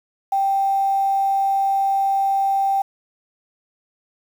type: tone with quantisation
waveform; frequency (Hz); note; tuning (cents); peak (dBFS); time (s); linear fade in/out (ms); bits
sine; 784; G5; 0; -16; 0.32-2.82; 5; 7
effects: none